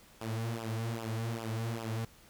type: tone with flanger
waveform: sawtooth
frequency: 113.5 Hz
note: A#2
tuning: 46 cents flat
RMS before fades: -36 dBFS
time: 0.21-2.05 s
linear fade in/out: 5 ms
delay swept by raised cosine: 0.47 to 5.77 ms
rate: 2.5 Hz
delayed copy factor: -0.9
effects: pink hiss -59 dBFS RMS until 2.29 s